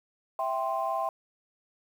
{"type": "chord", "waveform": "sine", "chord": "C major", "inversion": "first", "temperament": "equal", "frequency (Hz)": [659.3, 784, 1046.5], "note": ["E5", "G5", "C6"], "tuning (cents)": [0, 0, 0], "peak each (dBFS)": -31, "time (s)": [0.39, 1.09], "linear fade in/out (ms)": 2, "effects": ["tanh soft clip ceiling -18 dBFS", "9-bit"]}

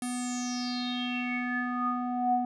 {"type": "tone with low-pass filter sweep", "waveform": "square", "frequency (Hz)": 246.9, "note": "B3", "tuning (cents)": 0, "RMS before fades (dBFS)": -31, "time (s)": [0.02, 2.45], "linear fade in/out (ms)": 2, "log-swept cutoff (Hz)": [10000, 640], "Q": 9, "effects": []}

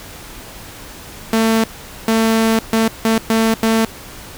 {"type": "tone bursts at uneven times", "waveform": "sawtooth", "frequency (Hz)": 223.9, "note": "A3", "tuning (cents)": 30, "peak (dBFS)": -8, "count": 6, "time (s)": [[1.33, 1.64], [2.08, 2.59], [2.73, 2.88], [3.05, 3.18], [3.3, 3.54], [3.63, 3.85]], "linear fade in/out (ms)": 2, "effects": ["pink hiss -35 dBFS RMS until 4.37 s"]}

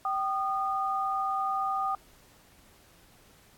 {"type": "tone pair together", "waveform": "sine", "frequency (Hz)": [774.9, 1224], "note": ["G5", "D#6"], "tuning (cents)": [-20, -29], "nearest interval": "minor sixth", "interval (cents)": 791, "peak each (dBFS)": [-30, -29], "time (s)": [0.05, 1.95], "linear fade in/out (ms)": 2, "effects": ["pink hiss -59 dBFS RMS until 3.57 s", "AAC 64 kbps"]}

